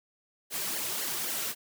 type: noise with flanger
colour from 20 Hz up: white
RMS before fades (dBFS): -33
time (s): 0.5-1.55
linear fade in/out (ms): 50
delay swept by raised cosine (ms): 0.79 to 4.09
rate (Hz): 3.8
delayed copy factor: -1
effects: high-pass 150 Hz 12 dB/octave